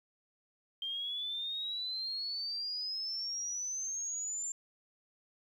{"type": "exponential sweep", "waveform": "sine", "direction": "up", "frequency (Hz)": [3165, 7320], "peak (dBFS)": -35, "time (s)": [0.82, 4.52], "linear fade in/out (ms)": 2, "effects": ["11-bit"]}